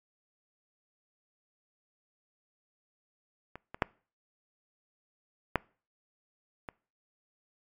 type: clicks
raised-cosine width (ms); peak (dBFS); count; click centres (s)
0.5; -27 / -25 / -9 / -9 / -23; 5; 3.556 / 3.745 / 3.822 / 5.557 / 6.688
effects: noise-tail reverb RT60 0.4 s tail -24 dB re dry + MP3 96 kbps